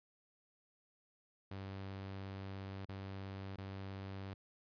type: tone with dropouts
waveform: sawtooth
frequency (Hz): 97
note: G2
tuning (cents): -18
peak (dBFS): -40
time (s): 1.51-4.34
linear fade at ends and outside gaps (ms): 5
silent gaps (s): 2.854-2.888 / 3.561-3.581
effects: resampled to 11025 Hz